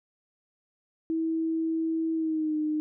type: tone with pitch glide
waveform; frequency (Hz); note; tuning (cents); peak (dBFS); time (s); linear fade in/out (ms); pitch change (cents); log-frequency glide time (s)
sine; 324.1 to 305.9; E4 to D#4; -29 to -29; -25; 1.1-2.8; 0; -100; 2.14-2.56
effects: none